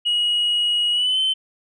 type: tone with pitch glide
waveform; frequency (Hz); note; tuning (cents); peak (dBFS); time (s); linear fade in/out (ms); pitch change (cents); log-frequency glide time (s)
sine; 2900 to 3072; F#7 to G7; -35 to -36; -15; 0.05-1.34; 20; +99; 0.92-1.19
effects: tanh soft clip ceiling -15 dBFS